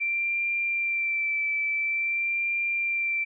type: tone with vibrato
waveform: sine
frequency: 2349 Hz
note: D7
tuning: in tune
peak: -24 dBFS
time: 0-3.25 s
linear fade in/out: 20 ms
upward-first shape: sine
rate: 0.48 Hz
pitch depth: 23 cents each way
effects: none